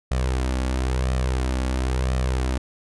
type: tone with flanger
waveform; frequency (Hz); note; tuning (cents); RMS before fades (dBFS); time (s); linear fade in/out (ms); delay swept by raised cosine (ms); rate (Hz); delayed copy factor
sawtooth; 64; C2; -38; -23; 0.11-2.58; 5; 1.6 to 3.6; 0.98; +0.5
effects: resampled to 24000 Hz